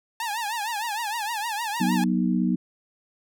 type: tone with vibrato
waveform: sawtooth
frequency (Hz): 880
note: A5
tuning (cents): 0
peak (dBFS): -23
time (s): 0.2-2.04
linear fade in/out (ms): 2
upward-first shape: triangle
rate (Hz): 6.5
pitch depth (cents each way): 170
type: chord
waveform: sine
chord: B major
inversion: second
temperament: equal with one note detuned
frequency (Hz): 185 / 241.6 / 311.1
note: F#3 / B3 / D#4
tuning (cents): 0 / -38 / 0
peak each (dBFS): -23 / -24 / -28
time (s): 1.8-2.56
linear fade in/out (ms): 10
effects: none